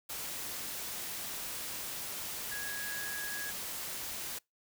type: tone in noise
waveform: sine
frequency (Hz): 1661.2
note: G#6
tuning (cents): 0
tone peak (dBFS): -39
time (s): 2.51-3.51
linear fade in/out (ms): 10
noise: white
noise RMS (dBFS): -40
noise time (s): 0.09-4.39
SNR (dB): -2
effects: noise-tail reverb RT60 0.2 s tail -26 dB re dry